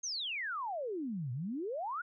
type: exponential two-way sweep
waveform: sine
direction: down then up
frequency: 6590 to 116.54 to 1502 Hz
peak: -35 dBFS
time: 0.03-2.02 s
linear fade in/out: 10 ms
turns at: 1.32 s
effects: none

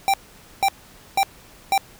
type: tone bursts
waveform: square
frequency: 784 Hz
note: G5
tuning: in tune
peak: -16 dBFS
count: 4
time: 0.08-1.778 s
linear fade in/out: 0 ms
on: 57 ms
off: 490 ms
effects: pink hiss -48 dBFS RMS until 1.99 s

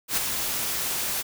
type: noise with ADSR envelope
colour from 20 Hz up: white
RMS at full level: -22 dBFS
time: 0.08-1.23 s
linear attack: 95 ms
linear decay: 4 ms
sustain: -6 dB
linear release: 23 ms
effects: none

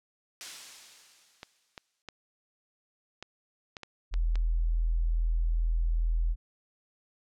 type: noise with exponential decay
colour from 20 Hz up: blue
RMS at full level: -33 dBFS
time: 0.41-2.02 s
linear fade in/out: 0 ms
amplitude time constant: 350 ms
type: clicks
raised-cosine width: 0.2 ms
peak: -23 dBFS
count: 8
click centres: 1.431 / 1.778 / 2.087 / 3.226 / 3.768 / 3.833 / 4.14 / 4.356 s
type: tone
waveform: sine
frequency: 41.2 Hz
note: E1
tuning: in tune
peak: -24 dBFS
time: 4.11-6.36 s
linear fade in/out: 50 ms
effects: low-pass 6000 Hz 12 dB/octave

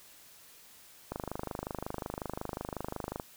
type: click train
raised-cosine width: 1 ms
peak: -21 dBFS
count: 54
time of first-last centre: 1.12-3.198 s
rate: 25.5 Hz
effects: white hiss -56 dBFS RMS until 3.36 s

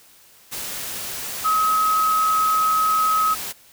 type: tone in noise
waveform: sine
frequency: 1275 Hz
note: D#6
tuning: 42 cents sharp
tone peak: -16 dBFS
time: 1.44-3.35 s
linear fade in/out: 20 ms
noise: white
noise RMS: -30 dBFS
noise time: 0.51-3.53 s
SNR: +11 dB
effects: white hiss -51 dBFS RMS until 3.72 s

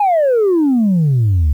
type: exponential sweep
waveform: sine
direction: down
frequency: 850 to 69.1 Hz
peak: -8 dBFS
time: 0-1.53 s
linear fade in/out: 5 ms
effects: tanh soft clip ceiling -8 dBFS + 8-bit

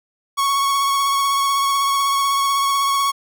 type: tone with vibrato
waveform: 45% pulse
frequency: 1108.7 Hz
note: C#6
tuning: in tune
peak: -16 dBFS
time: 0.37-3.12 s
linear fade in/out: 20 ms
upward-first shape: triangle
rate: 16 Hz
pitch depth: 25 cents each way
effects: none

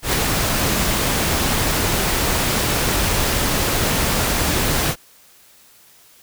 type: noise with ADSR envelope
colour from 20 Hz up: pink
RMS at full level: -17 dBFS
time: 0.02-4.96 s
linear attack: 110 ms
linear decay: 5 ms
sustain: -2 dB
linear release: 68 ms
effects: white hiss -50 dBFS RMS until 6.22 s

